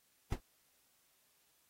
brown noise with exponential decay, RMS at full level -28 dBFS, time 0.32-0.41 s, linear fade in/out 5 ms, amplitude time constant 19 ms, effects white hiss -73 dBFS RMS until 1.69 s + AAC 48 kbps

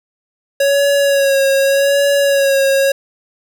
square tone with vibrato, 554.4 Hz, C#5, in tune, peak -11 dBFS, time 0.6-2.92 s, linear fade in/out 5 ms, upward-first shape sine, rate 0.84 Hz, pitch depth 32 cents each way, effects none

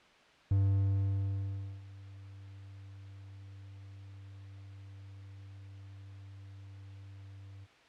triangle tone with ADSR envelope, 98 Hz, G2, in tune, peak -22 dBFS, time 0.51-7.67 s, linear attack 4 ms, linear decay 1300 ms, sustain -23 dB, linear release 37 ms, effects white hiss -60 dBFS RMS until 7.88 s + low-pass 3000 Hz 12 dB/octave

